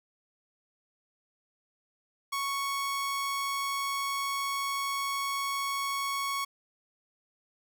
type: tone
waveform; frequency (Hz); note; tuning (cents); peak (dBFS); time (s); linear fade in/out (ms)
sawtooth; 1108.7; C#6; 0; -26; 2.32-6.45; 10
effects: none